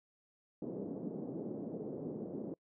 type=band-pass noise; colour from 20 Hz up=pink; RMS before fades=-42 dBFS; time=0.62-2.54 s; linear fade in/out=2 ms; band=180 to 480 Hz; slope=24 dB/octave; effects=noise-tail reverb RT60 0.1 s tail -26 dB re dry